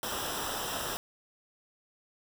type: noise with comb filter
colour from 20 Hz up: pink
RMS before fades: -35 dBFS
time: 0.03-0.97 s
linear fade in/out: 0 ms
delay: 0.45 ms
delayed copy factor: -0.75
effects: none